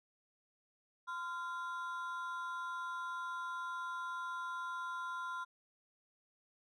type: ring-modulated tone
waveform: triangle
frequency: 1207 Hz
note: D6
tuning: 47 cents sharp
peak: -34 dBFS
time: 1.07-5.45 s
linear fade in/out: 20 ms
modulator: 182 Hz
effects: none